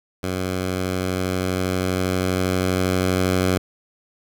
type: tone with level ramp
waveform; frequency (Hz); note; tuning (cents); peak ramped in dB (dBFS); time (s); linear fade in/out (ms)
10% pulse; 92.5; F#2; 0; -15 to -9; 0.23-3.58; 5
effects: none

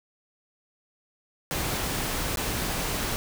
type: noise with dropouts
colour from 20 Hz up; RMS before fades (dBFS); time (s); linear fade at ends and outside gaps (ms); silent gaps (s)
pink; -29; 1.51-3.16; 0; 2.358-2.372
effects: none

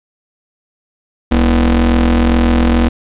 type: ring-modulated tone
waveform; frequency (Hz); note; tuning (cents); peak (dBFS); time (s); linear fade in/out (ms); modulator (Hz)
35% pulse; 87.31; F2; 0; -4; 1.31-2.89; 10; 152
effects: resampled to 8000 Hz + 7-bit

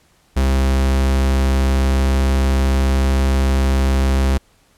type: tone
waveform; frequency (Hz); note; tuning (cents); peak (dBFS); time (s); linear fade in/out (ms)
45% pulse; 66.7; C2; +34; -13; 0.36-4.38; 10
effects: pink hiss -56 dBFS RMS until 4.77 s + low-pass 12000 Hz 12 dB/octave

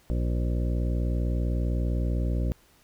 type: harmonic tone with a mistuned harmonic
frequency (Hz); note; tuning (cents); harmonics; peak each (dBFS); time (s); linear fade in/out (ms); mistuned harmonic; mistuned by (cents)
60; B1; -49; 1 / 2 / 3 / 4 / 5 / 6 / 8 / 9 / 10; -25 / -31 / -35 / -37 / -39 / -41 / -43 / -44 / -45; 0.1-2.52; 0; 8; +16
effects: pink hiss -60 dBFS RMS until 2.83 s

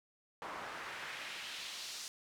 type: noise with band-pass filter sweep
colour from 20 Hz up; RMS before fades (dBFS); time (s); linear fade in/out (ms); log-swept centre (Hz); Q
pink; -45; 0.42-2.08; 0; 970 to 5600; 1.3
effects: none

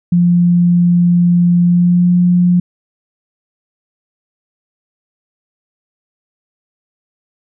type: tone with pitch glide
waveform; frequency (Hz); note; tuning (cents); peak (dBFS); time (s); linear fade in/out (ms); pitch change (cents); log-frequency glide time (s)
sine; 174.61 to 177.35; F3 to F3; 0 to +27; -7; 0.12-2.6; 5; +27; 1.63-2.13
effects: none

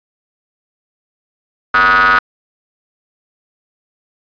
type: ring-modulated tone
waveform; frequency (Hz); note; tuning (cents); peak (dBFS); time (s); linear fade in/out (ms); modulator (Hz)
40% pulse; 100; G2; +35; -4; 1.74-2.19; 5; 1360
effects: resampled to 11025 Hz

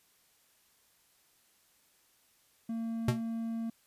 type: tone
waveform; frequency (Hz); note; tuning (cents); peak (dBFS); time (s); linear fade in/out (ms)
triangle; 227.7; A#3; -40; -31; 2.69-3.7; 5
type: tone with exponential decay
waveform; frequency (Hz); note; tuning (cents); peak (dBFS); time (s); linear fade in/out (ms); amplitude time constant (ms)
square; 123.47; B2; 0; -23; 3.08-3.22; 5; 29
effects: white hiss -68 dBFS RMS until 3.86 s + resampled to 32000 Hz

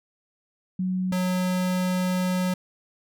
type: tone pair in turn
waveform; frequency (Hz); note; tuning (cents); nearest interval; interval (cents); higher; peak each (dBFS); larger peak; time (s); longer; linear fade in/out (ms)
sine / square; 185 / 182.98; F#3 / F#3; 0 / -19; unison; 19; first; -23 / -23; neither; 0.79-1.12 / 1.12-2.54; second; 5
effects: none

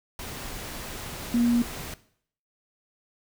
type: tone in noise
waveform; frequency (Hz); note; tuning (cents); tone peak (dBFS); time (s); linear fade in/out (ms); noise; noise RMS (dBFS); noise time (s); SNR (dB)
sine; 238; A#3; +36; -19; 1.34-1.62; 2; pink; -37; 0.19-1.94; +15
effects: noise-tail reverb RT60 0.6 s tail -17 dB re dry

